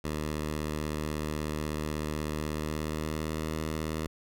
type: tone with pitch glide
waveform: 10% pulse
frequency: 76.3 to 78.45 Hz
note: D#2 to D#2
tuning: -33 to +15 cents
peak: -23 dBFS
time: 0.04-4.07 s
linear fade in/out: 5 ms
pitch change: +48 cents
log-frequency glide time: 2.42-3.44 s
effects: none